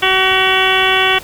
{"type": "harmonic tone with a mistuned harmonic", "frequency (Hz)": 377.5, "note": "F#4", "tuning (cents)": 35, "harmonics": [1, 2, 3, 4, 5, 6, 7, 8, 9], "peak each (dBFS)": [-19, -19, -19, -19, -19, -19, -19, -19, -19], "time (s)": [0.02, 1.19], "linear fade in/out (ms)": 10, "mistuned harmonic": 7, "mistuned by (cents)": 52, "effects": ["pink hiss -34 dBFS RMS until 1.23 s"]}